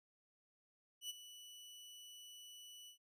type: tone with ADSR envelope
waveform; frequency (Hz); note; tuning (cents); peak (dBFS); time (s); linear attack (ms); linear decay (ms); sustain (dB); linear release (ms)
sawtooth; 2960; F#7; 0; -38; 1.01-2.98; 87; 22; -13; 100
effects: resampled to 32000 Hz